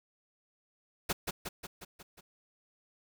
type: noise with echo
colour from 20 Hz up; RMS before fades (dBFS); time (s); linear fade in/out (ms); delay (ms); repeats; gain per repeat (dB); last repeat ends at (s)
pink; -31; 1.09-1.13; 10; 180; 6; -4; 2.21
effects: none